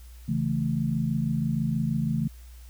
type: chord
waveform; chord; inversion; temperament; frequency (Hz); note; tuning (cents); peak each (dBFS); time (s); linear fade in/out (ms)
sine; A major; first; equal; 138.59 / 164.81 / 220; C#3 / E3 / A3; 0 / 0 / 0; -28; 0.28-2.28; 10
effects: added 60 Hz sine -43 dBFS peak until 2.69 s + white hiss -57 dBFS RMS until 2.69 s